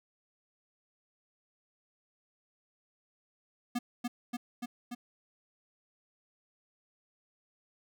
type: tone with echo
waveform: square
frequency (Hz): 242.2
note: B3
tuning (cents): -34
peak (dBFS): -30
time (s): 3.75-3.79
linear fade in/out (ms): 10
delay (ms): 290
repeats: 4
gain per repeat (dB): -2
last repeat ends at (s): 4.95
effects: none